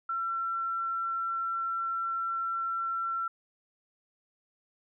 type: tone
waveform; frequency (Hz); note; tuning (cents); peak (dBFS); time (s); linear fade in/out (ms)
sine; 1352; E6; +43; -29; 0.09-3.28; 5
effects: none